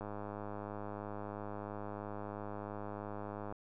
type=click train; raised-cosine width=1 ms; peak=-29 dBFS; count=363; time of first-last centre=0.01-3.525 s; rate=103 Hz; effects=none